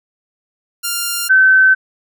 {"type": "tone pair in turn", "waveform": ["5% pulse", "sine"], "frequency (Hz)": [1396.9, 1533.5], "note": ["F6", "G6"], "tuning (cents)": [0, -38], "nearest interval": "major second", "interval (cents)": 162, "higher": "second", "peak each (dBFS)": -6, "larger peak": "neither", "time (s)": [[0.83, 1.29], [1.29, 1.75]], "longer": "neither", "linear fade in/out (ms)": 20, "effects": []}